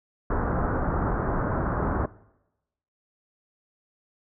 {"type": "low-pass noise", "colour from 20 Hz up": "pink", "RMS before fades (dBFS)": -26, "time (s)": [0.3, 2.06], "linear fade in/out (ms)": 5, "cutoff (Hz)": 1500, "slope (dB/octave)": 48, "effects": ["noise-tail reverb RT60 0.9 s tail -20 dB re dry"]}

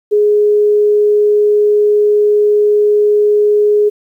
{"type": "tone", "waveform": "sine", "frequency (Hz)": 417.4, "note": "G#4", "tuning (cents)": 9, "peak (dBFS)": -7, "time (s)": [0.11, 3.9], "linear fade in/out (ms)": 20, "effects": ["8-bit"]}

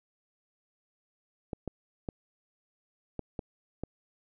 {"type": "clicks", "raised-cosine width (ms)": 2, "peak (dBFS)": -21, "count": 6, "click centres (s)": [1.532, 1.677, 2.088, 3.193, 3.392, 3.836], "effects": []}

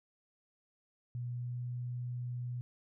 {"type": "tone with pitch glide", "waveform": "sine", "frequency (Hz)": [121.8, 122.79], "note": ["B2", "B2"], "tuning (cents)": [-24, -10], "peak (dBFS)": -36, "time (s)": [1.15, 2.61], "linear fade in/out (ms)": 0, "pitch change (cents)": 14, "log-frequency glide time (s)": [1.31, 1.59], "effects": []}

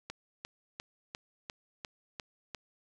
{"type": "click train", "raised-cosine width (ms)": 0.2, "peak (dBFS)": -22, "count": 8, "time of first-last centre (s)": [0.1, 2.548], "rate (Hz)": 2.86, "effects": []}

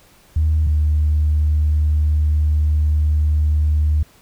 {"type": "tone pair in turn", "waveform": "sine", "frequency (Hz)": [77.78, 75.83], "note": ["D#2", "D#2"], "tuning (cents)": [0, -44], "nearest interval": "unison", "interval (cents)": 44, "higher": "first", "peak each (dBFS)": -12, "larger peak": "neither", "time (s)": [[0.36, 0.67], [0.67, 4.03]], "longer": "second", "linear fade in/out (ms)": 5, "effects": ["tanh soft clip ceiling -9 dBFS", "pink hiss -51 dBFS RMS until 4.21 s"]}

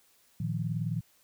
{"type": "chord", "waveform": "sine", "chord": "Bb suspended fourth", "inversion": "none", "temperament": "equal with one note detuned", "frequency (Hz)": [115, 155.56, 174.61], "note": ["Bb2", "Eb3", "F3"], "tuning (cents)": [-23, 0, 0], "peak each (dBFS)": [-33, -33, -35], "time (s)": [0.4, 1.01], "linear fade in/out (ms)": 5, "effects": ["white hiss -65 dBFS RMS until 1.23 s"]}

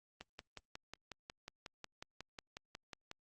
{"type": "click train", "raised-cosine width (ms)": 0.2, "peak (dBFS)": -29, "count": 17, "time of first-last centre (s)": [0.21, 3.114], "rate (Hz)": 5.51, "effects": ["Opus 32 kbps"]}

